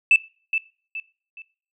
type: tone with echo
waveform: sine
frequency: 2637 Hz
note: E7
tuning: in tune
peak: -10 dBFS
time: 0.11-0.16 s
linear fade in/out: 2 ms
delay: 420 ms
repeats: 3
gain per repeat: -9 dB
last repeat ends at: 1.42 s
effects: noise-tail reverb RT60 0.4 s tail -20 dB re dry + tanh soft clip ceiling -6 dBFS